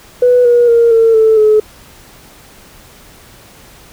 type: tone with pitch steps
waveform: sine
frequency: 493.9 / 480.1 / 466.7 / 453.7 / 441 / 428.7 Hz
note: B4 / B4 / A#4 / A#4 / A4 / A4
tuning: 0 / -49 / +2 / -47 / +4 / -45 cents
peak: -4 dBFS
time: 0.22-1.6 s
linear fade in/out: 5 ms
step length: 230 ms
effects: tanh soft clip ceiling 0 dBFS + pink hiss -40 dBFS RMS until 3.92 s